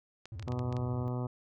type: clicks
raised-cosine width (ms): 0.2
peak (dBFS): -29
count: 8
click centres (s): 0.256 / 0.396 / 0.426 / 0.482 / 0.521 / 0.592 / 0.726 / 0.767
type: tone with vibrato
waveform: triangle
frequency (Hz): 96.3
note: G2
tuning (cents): -30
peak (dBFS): -37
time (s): 0.32-1.08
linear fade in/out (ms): 0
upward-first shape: square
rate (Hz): 14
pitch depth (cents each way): 250
type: harmonic tone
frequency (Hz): 124.1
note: B2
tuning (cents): +9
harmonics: 1 / 2 / 3 / 4 / 5 / 6 / 7 / 8 / 9 / 10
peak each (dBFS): -33 / -39 / -43 / -45 / -47 / -49 / -50 / -51 / -52 / -53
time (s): 0.47-1.27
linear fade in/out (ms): 5
effects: none